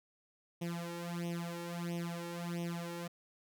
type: tone with flanger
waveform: sawtooth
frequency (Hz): 171.4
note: F3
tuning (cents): -32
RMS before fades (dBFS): -40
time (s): 0.61-3.08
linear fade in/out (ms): 10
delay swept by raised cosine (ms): 0.33 to 2.23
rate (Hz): 1.5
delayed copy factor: +1
effects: none